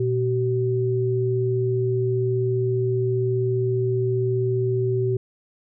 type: tone pair together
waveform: sine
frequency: 120 / 381 Hz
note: B2 / G4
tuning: -49 / -49 cents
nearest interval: octave + minor sixth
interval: 2000 cents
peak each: -22 dBFS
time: 0-5.17 s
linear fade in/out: 5 ms
effects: none